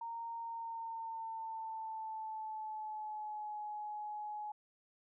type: tone with pitch glide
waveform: sine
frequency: 924 to 842.4 Hz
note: A#5 to G#5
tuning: -16 to +24 cents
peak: -40 dBFS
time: 0.01-4.52 s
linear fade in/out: 5 ms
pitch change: -160 cents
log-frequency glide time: 0.37-3.59 s
effects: none